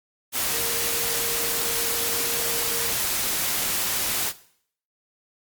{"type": "tone in noise", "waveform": "sine", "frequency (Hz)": 466.2, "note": "A#4", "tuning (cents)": 0, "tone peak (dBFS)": -34, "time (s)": [0.5, 2.95], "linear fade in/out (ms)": 50, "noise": "white", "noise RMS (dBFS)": -25, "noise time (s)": [0.32, 4.33], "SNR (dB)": -12, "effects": ["noise-tail reverb RT60 0.6 s tail -17 dB re dry", "Opus 48 kbps"]}